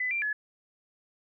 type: tone with pitch steps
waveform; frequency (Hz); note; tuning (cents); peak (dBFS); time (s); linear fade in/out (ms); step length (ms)
sine; 2005 / 2367 / 1703; B6 / D7 / G#6; +26 / +13 / +43; -27; 0-0.33; 5; 110
effects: none